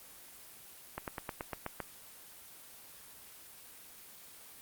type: slowing click train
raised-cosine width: 0.5 ms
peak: -21 dBFS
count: 8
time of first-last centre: 0.98-1.803 s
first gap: 98 ms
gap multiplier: 1.06
effects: white hiss -53 dBFS RMS until 4.61 s + Opus 24 kbps